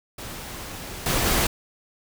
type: noise with level steps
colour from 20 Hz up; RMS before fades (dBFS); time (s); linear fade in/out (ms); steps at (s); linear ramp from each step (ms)
pink; -36 / -23 / -21; 0.18-1.47; 5; 1.06 / 1.26; 2
effects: none